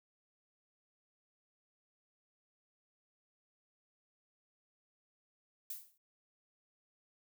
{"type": "noise with exponential decay", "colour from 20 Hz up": "violet", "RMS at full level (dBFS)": -39, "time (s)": [5.7, 5.98], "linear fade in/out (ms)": 5, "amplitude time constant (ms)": 59, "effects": []}